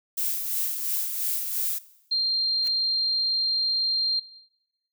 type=noise with tremolo; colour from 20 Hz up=violet; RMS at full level=-26 dBFS; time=0.17-1.79 s; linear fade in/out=10 ms; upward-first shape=sine; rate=2.9 Hz; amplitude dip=45%
type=tone; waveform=sine; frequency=4186 Hz; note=C8; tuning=in tune; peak=-21 dBFS; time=2.11-4.2 s; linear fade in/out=10 ms
type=noise with exponential growth; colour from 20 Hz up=white; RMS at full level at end=-35 dBFS; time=2.6-2.68 s; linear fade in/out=5 ms; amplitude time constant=17 ms
effects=noise-tail reverb RT60 1.0 s tail -19 dB re dry